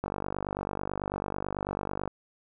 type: click train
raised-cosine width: 1 ms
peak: -17 dBFS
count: 101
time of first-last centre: 0.04-2.077 s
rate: 49.1 Hz
effects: none